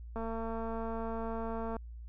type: click train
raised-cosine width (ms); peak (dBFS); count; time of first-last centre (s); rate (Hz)
1; -26; 364; 0.16-1.766; 226
effects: added 58 Hz sine -43 dBFS peak until 2.08 s